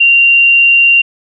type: tone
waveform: sine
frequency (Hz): 2768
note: F7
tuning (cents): -16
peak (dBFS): -4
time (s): 0-1.02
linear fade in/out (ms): 10
effects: none